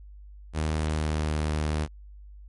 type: tone with pitch glide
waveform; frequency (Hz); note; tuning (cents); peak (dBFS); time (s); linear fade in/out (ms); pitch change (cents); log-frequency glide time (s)
sawtooth; 77.78 to 76.44; D#2 to D#2; 0 to -30; -21; 0.53-1.88; 50; -30; 0.72-1.39
effects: added 50 Hz sine -43 dBFS peak until 2.48 s + MP3 48 kbps